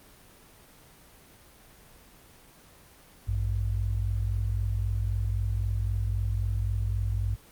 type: tone pair together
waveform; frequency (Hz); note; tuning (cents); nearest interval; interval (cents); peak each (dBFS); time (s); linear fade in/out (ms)
sine; 56.19 / 100; A1 / G2; +37 / +35; minor seventh; 998; -28; 3.27-7.36; 20
effects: pink hiss -54 dBFS RMS until 7.51 s + Opus 24 kbps